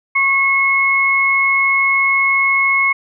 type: tone pair together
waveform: sine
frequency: 1096.7 / 2177 Hz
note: C#6 / C#7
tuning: -19 / -32 cents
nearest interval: octave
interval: 1187 cents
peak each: -18 / -12 dBFS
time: 0.15-2.93 s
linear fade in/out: 10 ms
effects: none